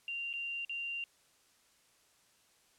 sine tone with dropouts, 2775 Hz, F7, 12 cents flat, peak -36 dBFS, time 0.08-1.04 s, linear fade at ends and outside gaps 1 ms, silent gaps 0.33-0.337 / 0.649-0.695 s, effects white hiss -68 dBFS RMS until 2.78 s + low-pass 10000 Hz 12 dB/octave

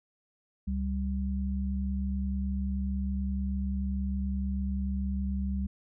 sine tone pair together, 69.06 / 195.7 Hz, C#2 / G3, -6 / -3 cents, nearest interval octave + tritone, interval 1803 cents, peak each -30 / -32 dBFS, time 0.67-5.67 s, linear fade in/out 10 ms, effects none

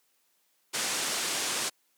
white low-pass noise, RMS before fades -31 dBFS, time 0.73-1.7 s, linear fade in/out 20 ms, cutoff 9000 Hz, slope 24 dB/octave, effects white hiss -71 dBFS RMS until 1.97 s + high-pass 200 Hz 12 dB/octave

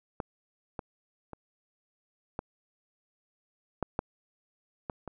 clicks, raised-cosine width 1 ms, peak -18 / -21 / -27 / -19 / -15 / -14 / -20 / -25 dBFS, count 8, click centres 0.202 / 0.792 / 1.333 / 2.391 / 3.827 / 3.991 / 4.898 / 5.077 s, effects none

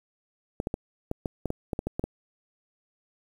clicks, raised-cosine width 2 ms, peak -15 dBFS, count 12, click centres 0.601 / 0.671 / 0.741 / 1.114 / 1.258 / 1.457 / 1.504 / 1.732 / 1.791 / 1.87 / 1.995 / 2.04 s, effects 8-bit

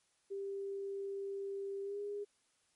sine tone with pitch glide, 394.9 to 408.8 Hz, G4 to G#4, +13 to -27 cents, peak -38 dBFS, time 0.3-2.25 s, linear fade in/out 20 ms, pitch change +60 cents, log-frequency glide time 1.83-2 s, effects white hiss -75 dBFS RMS until 2.75 s + MP3 48 kbps

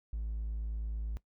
triangle tone, 54.5 Hz, A1, 16 cents flat, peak -31 dBFS, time 0.13-1.17 s, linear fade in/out 0 ms, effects noise-tail reverb RT60 0.1 s tail -19 dB re dry + tanh soft clip ceiling -28 dBFS

